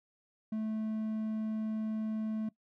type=tone; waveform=triangle; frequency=218 Hz; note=A3; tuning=16 cents flat; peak=-30 dBFS; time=0.52-2.49 s; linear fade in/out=5 ms; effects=noise-tail reverb RT60 0.1 s tail -19 dB re dry